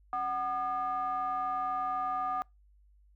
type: ring-modulated tone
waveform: triangle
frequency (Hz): 234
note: A#3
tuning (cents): +7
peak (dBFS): -25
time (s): 0.13-2.42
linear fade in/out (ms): 0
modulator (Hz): 980
effects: noise-tail reverb RT60 0.2 s tail -26 dB re dry + added 50 Hz sine -59 dBFS peak until 3.15 s